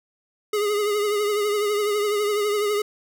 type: tone with vibrato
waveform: square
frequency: 415.3 Hz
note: G#4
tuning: in tune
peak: -21 dBFS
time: 0.53-2.82 s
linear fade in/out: 5 ms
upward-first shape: triangle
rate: 12 Hz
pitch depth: 53 cents each way
effects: none